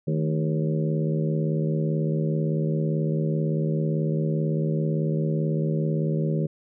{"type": "harmonic tone with a mistuned harmonic", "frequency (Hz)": 78, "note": "D#2", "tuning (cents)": 5, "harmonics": [2, 3, 4, 5, 6, 7], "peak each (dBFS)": [-23, -31, -34, -32, -35, -35], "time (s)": [0.07, 6.47], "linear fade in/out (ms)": 10, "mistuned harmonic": 3, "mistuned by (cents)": -100, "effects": []}